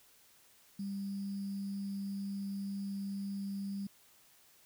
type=tone with sample-and-hold; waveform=sine; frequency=198 Hz; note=G3; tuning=18 cents sharp; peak=-36 dBFS; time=0.79-3.87 s; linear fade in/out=5 ms; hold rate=4900 Hz; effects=white hiss -64 dBFS RMS until 4.65 s